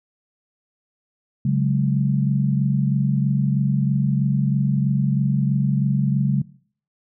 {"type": "chord", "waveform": "sine", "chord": "C# suspended fourth", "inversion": "none", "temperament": "just", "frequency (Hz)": [138.59, 184.79, 207.9], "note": ["C#3", "F#3", "G#3"], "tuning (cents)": [0, -2, 2], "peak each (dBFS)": [-18, -23, -23], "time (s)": [1.45, 6.42], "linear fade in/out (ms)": 5, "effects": ["noise-tail reverb RT60 0.5 s tail -19 dB re dry"]}